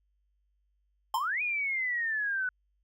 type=exponential two-way sweep; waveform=sine; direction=up then down; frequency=830.6 to 2489 to 1480 Hz; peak=-28 dBFS; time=1.14-2.49 s; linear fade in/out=2 ms; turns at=1.42 s
type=tone with exponential decay; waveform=square; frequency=1046 Hz; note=C6; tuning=1 cent flat; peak=-27 dBFS; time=1.14-1.31 s; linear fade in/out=5 ms; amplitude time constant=35 ms
effects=added 50 Hz sine -70 dBFS peak until 2.83 s